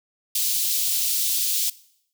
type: high-pass noise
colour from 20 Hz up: white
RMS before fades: -23 dBFS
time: 0.35-1.7 s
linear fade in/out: 5 ms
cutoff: 3200 Hz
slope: 24 dB/octave
effects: noise-tail reverb RT60 0.7 s tail -20 dB re dry